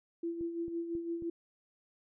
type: tone with tremolo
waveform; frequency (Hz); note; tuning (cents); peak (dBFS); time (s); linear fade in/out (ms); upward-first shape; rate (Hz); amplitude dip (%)
sine; 337.1; E4; +39; -32; 0.23-1.3; 5; sine; 5.9; 55
type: click train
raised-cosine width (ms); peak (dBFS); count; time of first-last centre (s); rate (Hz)
3; -36; 4; 0.41-1.223; 3.69
effects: none